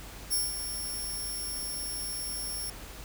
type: tone with ADSR envelope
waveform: 5% pulse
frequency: 5470 Hz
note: F8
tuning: 37 cents flat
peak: -19 dBFS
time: 0.3-2.7 s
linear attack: 31 ms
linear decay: 180 ms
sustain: -9 dB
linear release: 4 ms
effects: added 50 Hz sine -46 dBFS peak until 3.04 s + pink hiss -46 dBFS RMS until 3.04 s